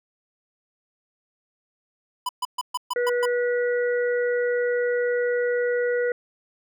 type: tone bursts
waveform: square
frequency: 996 Hz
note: B5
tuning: 14 cents sharp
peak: -24 dBFS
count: 7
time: 2.26-3.257 s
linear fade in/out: 5 ms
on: 31 ms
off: 130 ms
type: harmonic tone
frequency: 486 Hz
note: B4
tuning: 28 cents flat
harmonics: 1 / 3 / 4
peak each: -21 / -31 / -33 dBFS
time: 2.96-6.12 s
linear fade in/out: 2 ms
effects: none